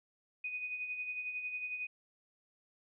sine tone with tremolo, 2489 Hz, D#7, in tune, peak -35 dBFS, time 0.44-1.87 s, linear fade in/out 5 ms, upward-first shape sine, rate 11 Hz, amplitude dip 50%, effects none

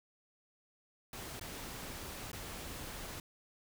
pink noise with dropouts, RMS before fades -45 dBFS, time 1.13-3.2 s, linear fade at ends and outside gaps 2 ms, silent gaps 1.396-1.411 / 2.317-2.33 s, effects none

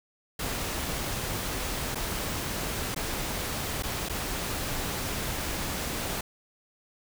pink noise with dropouts, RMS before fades -32 dBFS, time 0.39-6.21 s, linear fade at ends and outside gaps 5 ms, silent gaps 1.948-1.955 / 2.947-2.961 / 3.825-3.833 / 4.088-4.095 s, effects none

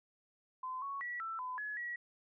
sine tone with pitch steps, 1026 / 1111 / 1939 / 1331 / 1010 / 1697 / 1921 Hz, C6 / C#6 / B6 / E6 / B5 / G#6 / B6, -34 / +4 / -32 / +16 / +39 / +37 / -48 cents, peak -38 dBFS, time 0.63-1.96 s, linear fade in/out 5 ms, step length 190 ms, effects none

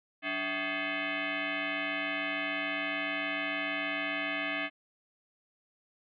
sine tone with frequency modulation, 183.1 Hz, F#3, 18 cents flat, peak -30 dBFS, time 0.22-4.7 s, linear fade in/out 50 ms, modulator 473 Hz, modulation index 5.7, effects MP3 64 kbps

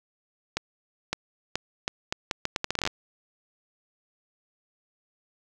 accelerating click train, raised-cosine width 0.2 ms, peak -9 dBFS, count 17, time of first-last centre 0.57-2.874 s, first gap 560 ms, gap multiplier 0.76, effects none

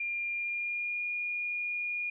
sine tone with pitch glide, 2400 to 2431 Hz, D7 to D#7, +37 to -41 cents, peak -31 dBFS, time 0-2.1 s, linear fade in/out 5 ms, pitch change +22 cents, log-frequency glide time 0.36-1.05 s, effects none

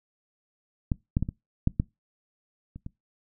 clicks, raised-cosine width 5 ms, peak -12 / -10 / -14 / -19 / -9 / -10 / -28 / -24 dBFS, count 8, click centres 0.918 / 1.169 / 1.226 / 1.289 / 1.674 / 1.799 / 2.76 / 2.864 s, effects noise-tail reverb RT60 0.2 s tail -23 dB re dry

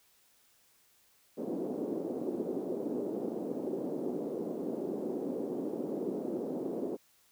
white band-pass noise, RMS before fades -36 dBFS, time 1.37-6.97 s, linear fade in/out 20 ms, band 230 to 440 Hz, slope 24 dB/octave, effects white hiss -67 dBFS RMS until 7.31 s

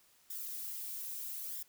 violet noise with flanger, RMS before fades -42 dBFS, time 0.3-1.63 s, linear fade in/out 5 ms, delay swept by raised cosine 0.57 to 3.47 ms, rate 0.78 Hz, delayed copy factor +0.65, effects white hiss -67 dBFS RMS until 1.68 s

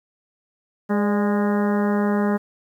harmonic tone with a mistuned harmonic, 206.1 Hz, G#3, 13 cents flat, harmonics 1 / 2 / 3 / 4 / 5 / 6 / 7 / 8 / 9, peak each -19 / -25 / -29 / -31 / -33 / -35 / -36 / -37 / -38 dBFS, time 0.89-2.38 s, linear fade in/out 20 ms, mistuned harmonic 3, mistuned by -51 cents, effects 9-bit

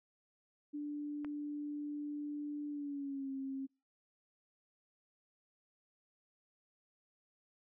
sine tone with pitch glide, 293.7 to 269.3 Hz, D4 to C#4, 0 to -50 cents, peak -38 dBFS, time 0.73-3.67 s, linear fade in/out 20 ms, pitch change -150 cents, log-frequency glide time 2.69-3.31 s
click, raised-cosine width 0.5 ms, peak -33 dBFS, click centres 1.247 s
effects noise-tail reverb RT60 0.3 s tail -26 dB re dry

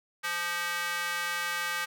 square tone with high-pass filter, 173.5 Hz, F3, 11 cents flat, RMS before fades -32 dBFS, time 0.23-1.86 s, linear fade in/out 20 ms, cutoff 1500 Hz, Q 2, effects none

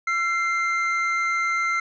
triangle tone pair together, 1353.8 / 2093 Hz, E6 / C7, +46 / 0 cents, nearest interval minor sixth, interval 754 cents, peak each -22 dBFS, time 0.07-1.8 s, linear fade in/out 5 ms, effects resampled to 16000 Hz

